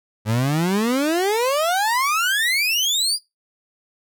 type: exponential sweep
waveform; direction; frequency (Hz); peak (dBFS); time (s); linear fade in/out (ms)
30% pulse; up; 103.83 to 4978; -15; 0.25-3.19; 50
effects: noise-tail reverb RT60 0.2 s tail -21 dB re dry